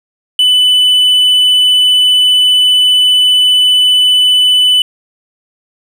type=tone; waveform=triangle; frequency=2995 Hz; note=F#7; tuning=20 cents sharp; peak=-4 dBFS; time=0.39-4.82 s; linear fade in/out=2 ms; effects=none